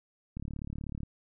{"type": "click train", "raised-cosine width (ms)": 5, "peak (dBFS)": -26, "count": 25, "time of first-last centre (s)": [0.37, 1.033], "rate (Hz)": 36.2, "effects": []}